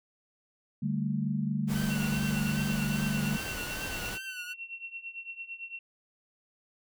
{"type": "chord", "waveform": "sine", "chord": "D suspended fourth", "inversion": "none", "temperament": "just", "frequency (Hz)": [146.83, 195.78, 220.2], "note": ["D3", "G3", "A3"], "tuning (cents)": [0, -2, 2], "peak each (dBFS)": -32, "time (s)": [0.82, 3.37], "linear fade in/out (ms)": 10}
{"type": "noise", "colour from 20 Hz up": "pink", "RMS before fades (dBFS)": -38, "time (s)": [1.67, 4.19], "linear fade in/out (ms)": 50}
{"type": "tone with vibrato", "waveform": "sawtooth", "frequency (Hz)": 1500, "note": "F#6", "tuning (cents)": 23, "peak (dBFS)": -37, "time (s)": [1.74, 4.54], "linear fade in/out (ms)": 20, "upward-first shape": "triangle", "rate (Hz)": 2.5, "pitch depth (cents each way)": 75}
{"type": "tone with tremolo", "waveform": "sine", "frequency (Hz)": 2721, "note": "F7", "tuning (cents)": -46, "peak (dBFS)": -35, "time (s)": [1.9, 5.79], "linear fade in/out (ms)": 2, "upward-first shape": "triangle", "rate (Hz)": 8.9, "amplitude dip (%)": 90}
{"effects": []}